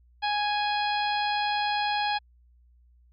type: harmonic tone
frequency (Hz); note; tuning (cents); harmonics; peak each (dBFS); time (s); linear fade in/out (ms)
830.6; G#5; 0; 1 / 2 / 3 / 4 / 5 / 6; -26 / -33 / -35 / -35 / -36 / -41; 0.22-2.19; 20
effects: added 60 Hz sine -56 dBFS peak until 3.12 s